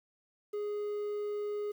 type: tone with quantisation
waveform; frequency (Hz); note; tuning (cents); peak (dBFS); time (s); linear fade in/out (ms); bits
triangle; 415.3; G#4; 0; -31; 0.53-1.72; 10; 10
effects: none